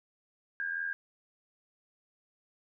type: tone with amplitude modulation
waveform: sine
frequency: 1613 Hz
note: G6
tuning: 49 cents sharp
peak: -29 dBFS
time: 0.6-0.93 s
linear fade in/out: 0 ms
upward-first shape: sine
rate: 84.1 Hz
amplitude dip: 65%
effects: none